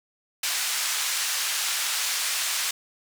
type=band-pass noise; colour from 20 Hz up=white; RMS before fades=-27 dBFS; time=0.43-2.71 s; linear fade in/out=5 ms; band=1200 to 8400 Hz; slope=12 dB/octave; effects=none